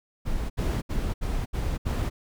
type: noise bursts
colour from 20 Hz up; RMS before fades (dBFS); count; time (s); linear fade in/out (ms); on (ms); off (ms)
brown; -27; 6; 0.25-2.1; 20; 250; 70
effects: none